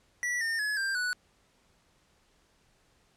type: tone with pitch steps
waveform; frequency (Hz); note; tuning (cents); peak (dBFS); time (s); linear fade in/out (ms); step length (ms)
square; 1950 / 1819.4 / 1697.6 / 1583.9 / 1477.8; B6 / A#6 / G#6 / G6 / F#6; -23 / -43 / +38 / +17 / -3; -29; 0.23-1.13; 0; 180
effects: pink hiss -67 dBFS RMS until 3.16 s + low-pass 9000 Hz 12 dB/octave